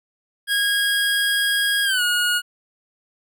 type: tone with pitch glide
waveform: 25% pulse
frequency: 1639 to 1443.4 Hz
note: G#6 to F#6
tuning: -23 to -43 cents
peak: -14 dBFS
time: 0.47-2.42 s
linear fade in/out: 50 ms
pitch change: -220 cents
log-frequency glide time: 1.84-2.02 s
effects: none